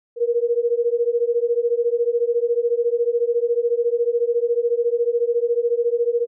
sine beating tone pair, 467 / 481 Hz, A#4 / B4, +3 / -46 cents, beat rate 14 Hz, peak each -20 dBFS, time 0.16-6.27 s, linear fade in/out 50 ms, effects none

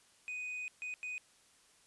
triangle tone bursts at uneven times, 2492 Hz, D#7, 2 cents sharp, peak -37 dBFS, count 3, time 0.28-0.68 / 0.82-0.94 / 1.03-1.18 s, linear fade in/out 0 ms, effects white hiss -66 dBFS RMS until 1.86 s + resampled to 24000 Hz

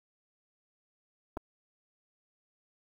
clicks, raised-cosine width 1 ms, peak -24 dBFS, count 2, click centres 1.37 / 1.373 s, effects 9-bit

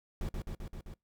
brown noise with echo, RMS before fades -35 dBFS, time 0.21-0.29 s, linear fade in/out 2 ms, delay 130 ms, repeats 5, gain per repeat -2 dB, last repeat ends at 0.94 s, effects noise-tail reverb RT60 0.2 s tail -25 dB re dry

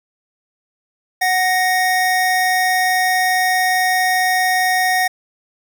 square tone pair together, 740 / 1864.7 Hz, F#5 / A#6, 0 / 0 cents, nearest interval octave + major third, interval 1600 cents, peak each -17 / -18 dBFS, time 1.21-5.08 s, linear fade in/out 10 ms, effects none

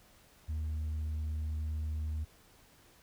sine tone with pitch glide, 77.78 to 77.29 Hz, D#2 to D#2, 0 to -11 cents, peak -30 dBFS, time 0.48-2.25 s, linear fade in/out 20 ms, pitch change -11 cents, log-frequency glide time 0.59-0.76 s, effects tanh soft clip ceiling -32 dBFS + pink hiss -62 dBFS RMS until 3.02 s

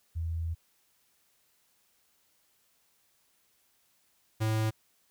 sine / square tone pair in turn, 82.41 / 109.73 Hz, E2 / A2, 0 / -4 cents, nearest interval perfect fourth, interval 496 cents, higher second, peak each -30 / -27 dBFS, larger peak second, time 0.15-0.55 / 4.4-4.71 s, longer first, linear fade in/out 20 ms, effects white hiss -70 dBFS RMS until 5.1 s

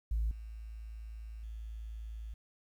sine tone with level steps, 55 Hz, A1, in tune, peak -28 / -42 / -40 dBFS, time 0.11-2.34 s, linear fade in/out 5 ms, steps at 0.31 / 1.43 s, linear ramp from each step 2 ms, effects tanh soft clip ceiling -26 dBFS + 11-bit

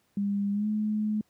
sine tone with pitch glide, 201.2 to 213 Hz, G3 to G#3, +45 to +44 cents, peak -25 dBFS, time 0.17-1.21 s, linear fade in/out 2 ms, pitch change +99 cents, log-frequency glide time 0.52-0.67 s, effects pink hiss -70 dBFS RMS until 1.29 s + high-pass 80 Hz 12 dB/octave

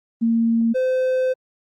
sine / triangle tone pair in turn, 229.3 / 514.8 Hz, A#3 / C5, -28 / -28 cents, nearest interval octave + major second, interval 1400 cents, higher second, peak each -15 dBFS, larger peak neither, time 0.21-0.74 / 0.74-1.34 s, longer second, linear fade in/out 20 ms, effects Opus 24 kbps

